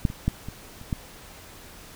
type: clicks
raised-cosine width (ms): 5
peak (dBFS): -8 / -22 / -9 / -22 / -30 / -13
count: 6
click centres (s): 0.052 / 0.101 / 0.28 / 0.486 / 0.814 / 0.928
effects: pink hiss -46 dBFS RMS until 1.95 s